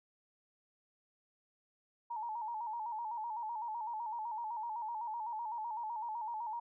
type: tone with vibrato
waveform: sine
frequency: 903 Hz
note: A5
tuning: 45 cents sharp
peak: -37 dBFS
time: 2.1-6.6 s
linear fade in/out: 10 ms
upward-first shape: square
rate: 7.9 Hz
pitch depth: 77 cents each way
effects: none